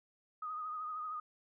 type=tone with vibrato; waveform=sine; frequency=1244.5 Hz; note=D#6; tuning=in tune; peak=-38 dBFS; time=0.42-1.2 s; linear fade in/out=5 ms; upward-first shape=sine; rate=13 Hz; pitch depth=41 cents each way; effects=none